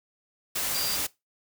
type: tone in noise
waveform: sine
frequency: 4757 Hz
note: D8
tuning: 21 cents sharp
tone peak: -31 dBFS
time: 0.74-0.96 s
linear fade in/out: 10 ms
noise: white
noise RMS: -29 dBFS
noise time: 0.55-1.07 s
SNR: -5 dB
effects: noise-tail reverb RT60 0.2 s tail -20 dB re dry